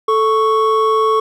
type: tone pair together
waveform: triangle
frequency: 439.3 / 1108.7 Hz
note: A4 / C#6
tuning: -3 / 0 cents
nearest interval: octave + major third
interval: 1603 cents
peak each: -12 dBFS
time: 0.08-1.2 s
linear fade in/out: 5 ms
effects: none